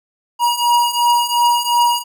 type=beating tone pair; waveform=square; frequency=954 / 956.8 Hz; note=A#5 / A#5; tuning=+40 / +45 cents; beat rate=2.8 Hz; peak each=-18 / -15 dBFS; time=0.39-2.04 s; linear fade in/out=50 ms; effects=none